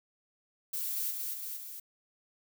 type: noise with echo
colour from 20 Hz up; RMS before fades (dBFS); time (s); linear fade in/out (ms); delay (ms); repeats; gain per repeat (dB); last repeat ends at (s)
violet; -35; 0.73-1.11; 5; 230; 3; -3; 1.8
effects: none